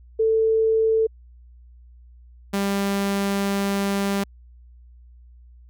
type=tone pair in turn; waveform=sine / sawtooth; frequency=444 / 198.52 Hz; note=A4 / G3; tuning=+16 / +22 cents; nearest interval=octave + major second; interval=1394 cents; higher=first; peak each=-16 / -17 dBFS; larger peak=first; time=0.19-1.07 / 2.53-4.24 s; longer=second; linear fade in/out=10 ms; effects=added 60 Hz sine -45 dBFS peak until 5.69 s